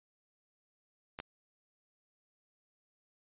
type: clicks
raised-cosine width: 0.3 ms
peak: -25 / -23 dBFS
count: 2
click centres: 1.189 / 1.201 s
effects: resampled to 8000 Hz